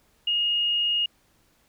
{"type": "tone", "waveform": "sine", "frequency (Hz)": 2859, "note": "F7", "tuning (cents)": 40, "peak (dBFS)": -21, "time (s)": [0.27, 1.06], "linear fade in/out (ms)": 5, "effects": ["pink hiss -64 dBFS RMS until 1.68 s"]}